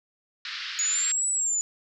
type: band-pass noise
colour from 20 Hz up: white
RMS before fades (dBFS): -35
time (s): 0.45-1.12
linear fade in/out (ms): 2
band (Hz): 1300 to 4900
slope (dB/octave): 48
type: linear two-way sweep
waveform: sine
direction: up then down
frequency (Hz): 6810 to 7950 to 6900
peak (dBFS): -23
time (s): 0.79-1.61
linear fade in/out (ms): 0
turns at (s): 1.3
effects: none